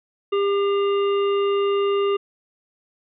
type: harmonic tone with a mistuned harmonic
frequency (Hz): 400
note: G4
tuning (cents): +35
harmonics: 1 / 3 / 5 / 7 / 9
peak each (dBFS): -18 / -27 / -40 / -34 / -46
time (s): 0.32-2.17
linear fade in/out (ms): 10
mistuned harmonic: 5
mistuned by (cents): +39
effects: none